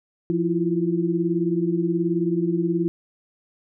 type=tone cluster; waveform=sine; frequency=172.7 / 328 / 346.7 Hz; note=F3 / E4 / F4; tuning=-19 / -9 / -13 cents; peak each=-24 dBFS; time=0.3-2.88 s; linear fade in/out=0 ms; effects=none